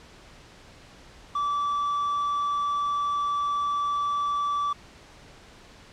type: tone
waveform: triangle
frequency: 1158 Hz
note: D6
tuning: 25 cents flat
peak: -22 dBFS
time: 1.35-4.73 s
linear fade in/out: 5 ms
effects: pink hiss -50 dBFS RMS until 5.92 s + low-pass 6000 Hz 12 dB/octave